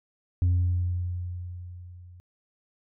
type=tone with level ramp; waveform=sine; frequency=88.9 Hz; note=F2; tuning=31 cents sharp; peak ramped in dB=-16 to -46 dBFS; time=0.42-2.2 s; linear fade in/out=0 ms; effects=tanh soft clip ceiling -18 dBFS